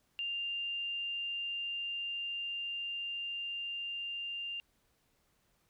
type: tone with level ramp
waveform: sine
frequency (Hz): 2794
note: F7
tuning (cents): 0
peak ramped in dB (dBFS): -34 to -37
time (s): 0.19-4.6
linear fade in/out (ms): 0
effects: pink hiss -74 dBFS RMS until 5.69 s